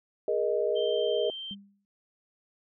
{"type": "chord", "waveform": "sine", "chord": "Ab suspended second", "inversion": "none", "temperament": "equal with one note detuned", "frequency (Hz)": [415.3, 474, 622.3], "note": ["Ab4", "Bb4", "Eb5"], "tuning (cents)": [0, 29, 0], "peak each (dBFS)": -29, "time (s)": [0.28, 1.3], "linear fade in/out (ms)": 2}
{"type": "tone", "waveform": "sine", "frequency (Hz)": 3136, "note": "G7", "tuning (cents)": 0, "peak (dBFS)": -36, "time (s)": [0.75, 1.55], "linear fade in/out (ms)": 20}
{"type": "tone with exponential decay", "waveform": "sine", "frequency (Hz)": 200, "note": "G3", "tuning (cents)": 35, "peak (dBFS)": -37, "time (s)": [1.51, 1.85], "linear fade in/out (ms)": 0, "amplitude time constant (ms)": 73}
{"effects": []}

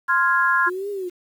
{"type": "chord", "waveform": "sine", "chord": "F minor", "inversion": "second", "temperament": "equal", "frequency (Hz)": [1046.5, 1396.9, 1661.2], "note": ["C6", "F6", "Ab6"], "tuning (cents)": [0, 0, 0], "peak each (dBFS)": -20, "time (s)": [0.08, 0.7], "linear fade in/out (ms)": 20}
{"type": "exponential two-way sweep", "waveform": "sine", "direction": "up then down", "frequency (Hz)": [348.2, 413.8, 348.2], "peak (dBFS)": -25, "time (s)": [0.66, 1.1], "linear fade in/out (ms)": 20, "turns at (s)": 0.9}
{"effects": ["8-bit"]}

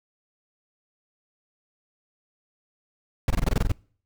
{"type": "noise bursts", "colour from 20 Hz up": "brown", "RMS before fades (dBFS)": -20, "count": 10, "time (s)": [3.28, 3.718], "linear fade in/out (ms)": 2, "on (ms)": 24, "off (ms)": 22, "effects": ["noise-tail reverb RT60 0.5 s tail -25 dB re dry"]}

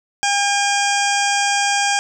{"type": "harmonic tone", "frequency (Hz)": 806, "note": "G5", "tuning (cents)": 48, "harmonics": [1, 2, 3, 4, 6, 7, 8, 9, 10], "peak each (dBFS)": [-19, -22, -24, -25, -27, -27, -28, -29, -29], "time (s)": [0.23, 1.99], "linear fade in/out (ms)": 0, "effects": ["8-bit"]}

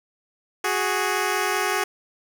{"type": "tone pair together", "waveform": "10% pulse", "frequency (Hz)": [370, 415.3], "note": ["F#4", "G#4"], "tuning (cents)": [0, 0], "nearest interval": "major second", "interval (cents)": 200, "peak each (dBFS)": -16, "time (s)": [0.64, 1.84], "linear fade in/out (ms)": 5, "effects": []}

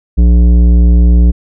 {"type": "tone with tanh clipping", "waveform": "triangle", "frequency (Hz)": 59.2, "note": "A#1", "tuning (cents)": 27, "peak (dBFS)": -5, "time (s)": [0.17, 1.32], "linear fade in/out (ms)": 20, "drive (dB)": 16, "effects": []}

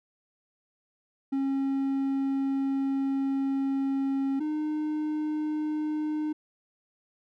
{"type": "tone pair in turn", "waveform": "triangle", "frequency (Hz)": [272, 305.3], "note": ["C#4", "D#4"], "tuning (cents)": [-33, -33], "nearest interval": "major second", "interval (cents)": 200, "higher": "second", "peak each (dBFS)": [-23, -25], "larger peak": "first", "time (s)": [[1.32, 4.4], [4.4, 6.33]], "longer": "first", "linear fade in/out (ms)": 10, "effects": []}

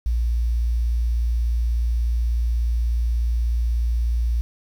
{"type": "tone with quantisation", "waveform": "sine", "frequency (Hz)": 58.27, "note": "A#1", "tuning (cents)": 0, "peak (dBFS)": -18, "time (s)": [0.06, 4.41], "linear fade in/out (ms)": 0, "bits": 8, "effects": []}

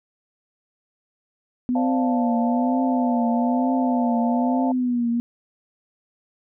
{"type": "tone with vibrato", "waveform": "sine", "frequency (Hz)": 246.9, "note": "B3", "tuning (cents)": 0, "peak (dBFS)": -19, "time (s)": [1.69, 5.2], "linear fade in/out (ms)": 0, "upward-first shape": "triangle", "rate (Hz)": 1.1, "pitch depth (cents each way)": 98}
{"type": "chord", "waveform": "sine", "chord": "D minor seventh", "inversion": "third", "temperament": "equal", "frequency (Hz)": [523.3, 587.3, 698.5, 880], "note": ["C5", "D5", "F5", "A5"], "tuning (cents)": [0, 0, 0, 0], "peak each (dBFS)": [-32, -32, -26, -29], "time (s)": [1.75, 4.72], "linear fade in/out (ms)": 5}
{"effects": []}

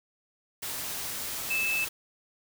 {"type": "tone in noise", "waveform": "sine", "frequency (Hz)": 2624, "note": "E7", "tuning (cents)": -9, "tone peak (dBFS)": -26, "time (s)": [1.5, 1.85], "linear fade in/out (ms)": 10, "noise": "white", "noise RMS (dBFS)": -35, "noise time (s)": [0.62, 1.89], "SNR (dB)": 6, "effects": []}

